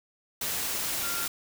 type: tone in noise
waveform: sine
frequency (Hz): 1391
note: F6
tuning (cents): -7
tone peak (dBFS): -36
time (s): 1.03-1.26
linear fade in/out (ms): 5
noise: white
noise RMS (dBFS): -31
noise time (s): 0.41-1.28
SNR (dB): -8
effects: none